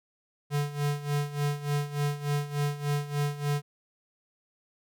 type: tone with tremolo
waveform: square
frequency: 145.2 Hz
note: D3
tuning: 19 cents flat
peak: -25 dBFS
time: 0.5-3.62 s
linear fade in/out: 50 ms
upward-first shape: sine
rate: 3.4 Hz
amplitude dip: 80%
effects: none